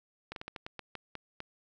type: slowing click train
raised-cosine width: 0.3 ms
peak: -24 dBFS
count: 10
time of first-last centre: 0.32-1.404 s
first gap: 42 ms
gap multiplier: 1.25
effects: none